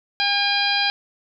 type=harmonic tone; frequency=808 Hz; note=G#5; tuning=48 cents flat; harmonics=1 / 2 / 3 / 4 / 5 / 6; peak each=-25 / -25 / -25 / -25 / -25 / -25 dBFS; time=0.2-0.9 s; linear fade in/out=0 ms; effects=none